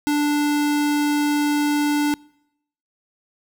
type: tone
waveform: square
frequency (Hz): 293.7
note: D4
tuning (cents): 0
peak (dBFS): -18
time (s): 0.07-2.14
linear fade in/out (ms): 0
effects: noise-tail reverb RT60 0.8 s tail -26 dB re dry